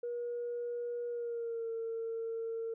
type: tone with pitch glide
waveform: sine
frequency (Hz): 479 to 455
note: A#4 to A#4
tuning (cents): +47 to -42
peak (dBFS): -34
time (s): 0.03-2.74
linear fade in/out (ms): 5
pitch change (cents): -89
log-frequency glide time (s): 1.08-1.7
effects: tanh soft clip ceiling -31 dBFS